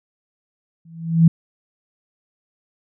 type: tone with exponential growth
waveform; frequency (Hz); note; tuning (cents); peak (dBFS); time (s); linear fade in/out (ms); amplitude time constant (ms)
sine; 164.81; E3; 0; -5; 0.85-1.28; 5; 93
effects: none